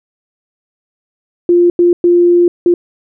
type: tone bursts at uneven times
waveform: sine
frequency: 349.2 Hz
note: F4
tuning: in tune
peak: -5 dBFS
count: 4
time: 1.49-1.7 / 1.79-1.93 / 2.04-2.48 / 2.66-2.74 s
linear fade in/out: 2 ms
effects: none